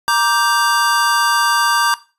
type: chord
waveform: square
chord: G minor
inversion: first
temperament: just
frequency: 940.8 / 1176 / 1568 Hz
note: Bb5 / D6 / G6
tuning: +16 / +2 / 0 cents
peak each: -18 dBFS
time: 0.08-1.94 s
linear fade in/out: 0 ms
effects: noise-tail reverb RT60 0.3 s tail -17 dB re dry + resampled to 32000 Hz